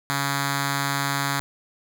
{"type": "tone with notch filter", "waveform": "5% pulse", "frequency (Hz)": 140, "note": "C#3", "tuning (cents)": 18, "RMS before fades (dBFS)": -25, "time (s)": [0.1, 1.4], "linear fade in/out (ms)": 0, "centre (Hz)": 480, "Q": 0.62, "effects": []}